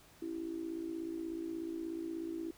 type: tone with amplitude modulation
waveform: sine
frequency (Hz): 330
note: E4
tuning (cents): +2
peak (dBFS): -34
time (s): 0.22-2.51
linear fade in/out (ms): 5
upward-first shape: sine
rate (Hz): 56.6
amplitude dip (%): 75
effects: pink hiss -61 dBFS RMS until 2.57 s